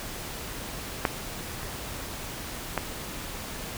clicks, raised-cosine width 0.5 ms, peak -6 / -22 / -10 dBFS, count 3, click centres 1.052 / 1.631 / 2.777 s, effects pink hiss -37 dBFS RMS until 3.77 s

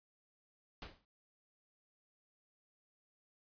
pink noise with exponential decay, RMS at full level -43 dBFS, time 0.82-1.05 s, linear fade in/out 1 ms, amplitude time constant 49 ms, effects resampled to 11025 Hz

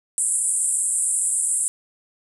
white band-pass noise, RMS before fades -22 dBFS, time 0.18-1.68 s, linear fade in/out 0 ms, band 7800 to 10000 Hz, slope 96 dB/octave, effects none

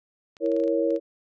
clicks, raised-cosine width 0.2 ms, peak -31 dBFS, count 9, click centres 0.368 / 0.461 / 0.518 / 0.565 / 0.6 / 0.638 / 0.679 / 0.906 / 0.962 s
sine chord, A# diminished, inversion second, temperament equal, 329.6 / 466.2 / 554.4 Hz, E4 / A#4 / C#5, 0 / 0 / 0 cents, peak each -25 dBFS, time 0.4-1 s, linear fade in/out 50 ms
effects none

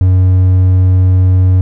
triangle tone, 92.5 Hz, F#2, in tune, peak -3 dBFS, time 0.01-1.61 s, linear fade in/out 0 ms, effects none

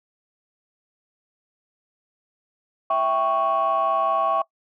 sine chord, C# diminished, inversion first, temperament equal, 659.3 / 784 / 1108.7 Hz, E5 / G5 / C#6, 0 / 0 / 0 cents, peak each -22 / -24 / -20 dBFS, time 2.9-4.42 s, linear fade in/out 5 ms, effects noise-tail reverb RT60 0.1 s tail -22 dB re dry + tanh soft clip ceiling -13 dBFS

